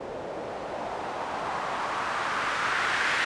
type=noise with low-pass filter sweep; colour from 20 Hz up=blue; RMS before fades=-30 dBFS; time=0-3.25 s; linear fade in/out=10 ms; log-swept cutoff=510 to 1800 Hz; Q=1.8; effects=resampled to 22050 Hz